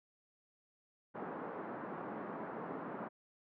pink band-pass noise, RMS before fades -44 dBFS, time 1.14-3.09 s, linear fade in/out 20 ms, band 190 to 1400 Hz, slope 24 dB/octave, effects none

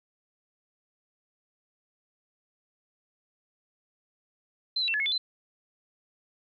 sine tone with pitch steps, 4088 / 3933 / 2698 / 1710 / 2178 / 3486 / 4056 Hz, C8 / B7 / E7 / A6 / C#7 / A7 / B7, -41 / -8 / +40 / -50 / -31 / -17 / +45 cents, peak -25 dBFS, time 4.76-5.18 s, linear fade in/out 5 ms, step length 60 ms, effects none

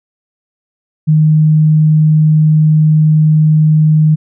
sine tone, 154.8 Hz, D#3, 9 cents flat, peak -5 dBFS, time 1.07-4.16 s, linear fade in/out 20 ms, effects none

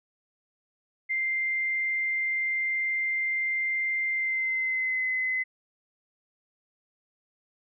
sine tone with pitch glide, 2093 to 2037 Hz, C7 to C7, 0 to -47 cents, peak -25 dBFS, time 1.09-5.44 s, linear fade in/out 20 ms, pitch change -47 cents, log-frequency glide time 4.11-5.07 s, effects none

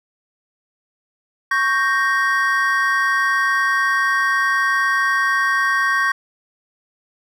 triangle chord, G diminished, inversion second, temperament equal, 1108.7 / 1568 / 1864.7 Hz, Db6 / G6 / Bb6, 0 / 0 / 0 cents, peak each -18 dBFS, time 1.51-6.12 s, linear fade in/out 5 ms, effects none

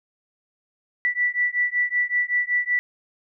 sine beating tone pair, 1961 / 1966.3 Hz, B6 / B6, -13 / -8 cents, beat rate 5.3 Hz, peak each -23 dBFS, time 1.05-2.79 s, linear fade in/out 0 ms, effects none

